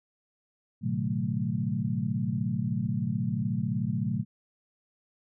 sine tone cluster, 110.2 / 126.4 / 149.4 / 186.9 / 220.5 Hz, A2 / B2 / D3 / F#3 / A3, +3 / +41 / +30 / +18 / +4 cents, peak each -34 / -32 / -34 / -32 / -33 dBFS, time 0.81-4.25 s, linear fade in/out 50 ms, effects none

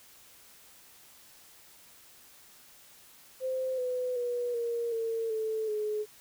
sine tone with pitch steps, 519 / 501.9 / 485.4 / 469.4 / 453.9 / 439 / 424.5 Hz, C5 / B4 / B4 / A#4 / A#4 / A4 / G#4, -14 / +28 / -30 / +12 / -46 / -4 / +38 cents, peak -29 dBFS, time 3.4-6.06 s, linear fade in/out 50 ms, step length 380 ms, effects white hiss -56 dBFS RMS until 6.2 s

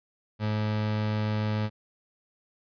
30% pulse tone, 106.9 Hz, A2, 49 cents flat, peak -23 dBFS, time 0.39-1.7 s, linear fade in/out 50 ms, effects resampled to 11025 Hz

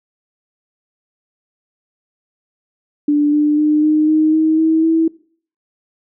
sine tone with pitch steps, 293.7 / 298 / 302.3 / 306.7 / 311.2 / 315.7 / 320.3 / 324.9 Hz, D4 / D4 / D#4 / D#4 / D#4 / D#4 / E4 / E4, 0 / +25 / -50 / -25 / 0 / +25 / -50 / -25 cents, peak -10 dBFS, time 3.08-5.08 s, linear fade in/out 5 ms, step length 250 ms, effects noise-tail reverb RT60 0.5 s tail -22 dB re dry

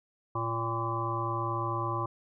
harmonic tone with a mistuned harmonic, 114.9 Hz, A#2, 25 cents flat, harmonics 1 / 3 / 5 / 7 / 9 / 10, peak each -34 / -37 / -41 / -40 / -34 / -35 dBFS, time 0.35-2.06 s, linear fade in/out 5 ms, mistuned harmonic 9, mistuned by -24 cents, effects none

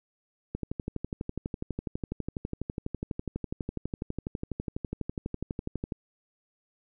click train, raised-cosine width 3 ms, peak -19 dBFS, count 66, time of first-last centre 0.55-5.922 s, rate 12.1 Hz, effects none

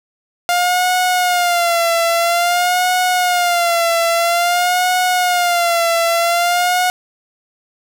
sawtooth tone with vibrato, 701 Hz, F5, 6 cents sharp, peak -9 dBFS, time 0.49-6.9 s, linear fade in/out 0 ms, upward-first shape sine, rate 0.5 Hz, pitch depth 72 cents each way, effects none

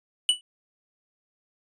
square tone with exponential decay, 2960 Hz, F#7, in tune, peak -14 dBFS, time 0.29-0.41 s, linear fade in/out 1 ms, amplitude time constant 25 ms, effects resampled to 22050 Hz

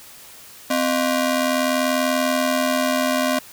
sawtooth ring-modulated tone, 436.5 Hz, A4, 14 cents flat, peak -11 dBFS, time 0.7-3.39 s, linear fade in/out 5 ms, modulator 178 Hz, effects white hiss -43 dBFS RMS until 3.52 s

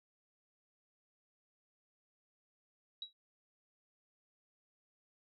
sine tone with exponential decay, 3875 Hz, B7, 34 cents flat, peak -37 dBFS, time 3.02-3.13 s, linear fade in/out 2 ms, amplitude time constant 23 ms, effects none

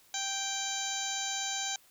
harmonic tone, 784 Hz, G5, in tune, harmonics 1 / 2 / 3 / 4 / 5 / 6 / 7 / 8 / 9, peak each -40 / -42 / -44 / -41 / -39 / -46 / -47 / -38 / -39 dBFS, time 0.14-1.76 s, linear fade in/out 2 ms, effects white hiss -62 dBFS RMS until 1.9 s

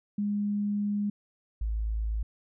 sine tone pair in turn, 205.4 / 54.28 Hz, G#3 / A1, -19 / -23 cents, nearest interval octave + major seventh, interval 2304 cents, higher first, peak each -26 / -27 dBFS, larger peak first, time 0.18-1.1 / 1.61-2.23 s, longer first, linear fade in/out 5 ms, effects none

